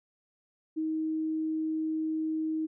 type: tone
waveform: sine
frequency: 315.6 Hz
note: D#4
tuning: 25 cents sharp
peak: -28 dBFS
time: 0.76-2.67 s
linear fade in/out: 20 ms
effects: none